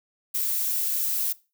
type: noise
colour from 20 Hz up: violet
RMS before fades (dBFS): -26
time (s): 0.34-1.33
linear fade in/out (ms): 10
effects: noise-tail reverb RT60 0.3 s tail -20 dB re dry